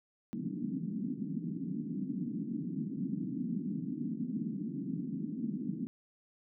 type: band-pass noise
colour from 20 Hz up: white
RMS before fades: -37 dBFS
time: 0.33-5.87 s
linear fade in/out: 0 ms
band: 160 to 280 Hz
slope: 48 dB/octave
effects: none